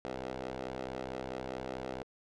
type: ring-modulated tone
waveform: 10% pulse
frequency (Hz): 64.6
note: C2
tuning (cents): -21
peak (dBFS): -27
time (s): 0.05-2.03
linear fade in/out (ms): 0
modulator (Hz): 455
effects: low-pass 5000 Hz 12 dB/octave